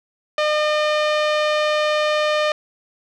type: tone with low-pass filter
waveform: sawtooth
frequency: 606 Hz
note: D#5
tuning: 46 cents flat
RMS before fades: -19 dBFS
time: 0.38-2.52 s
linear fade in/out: 2 ms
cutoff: 3800 Hz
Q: 1.1
effects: none